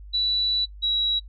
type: tone pair in turn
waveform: sine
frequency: 3948 / 3880 Hz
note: B7 / B7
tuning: -1 / -31 cents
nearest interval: unison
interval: 30 cents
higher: first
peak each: -20 dBFS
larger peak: neither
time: 0.13-0.66 / 0.82-1.2 s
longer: first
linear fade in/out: 20 ms
effects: noise-tail reverb RT60 0.1 s tail -23 dB re dry + added 50 Hz sine -39 dBFS peak until 1.28 s